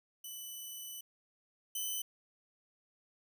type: tone pair in turn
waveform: 5% pulse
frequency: 2987 / 3022 Hz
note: F#7 / F#7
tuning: +16 / +36 cents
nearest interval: unison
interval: 20 cents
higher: second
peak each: -35 / -27 dBFS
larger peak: second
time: 0.24-1.01 / 1.75-2.02 s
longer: first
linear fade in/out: 5 ms
effects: none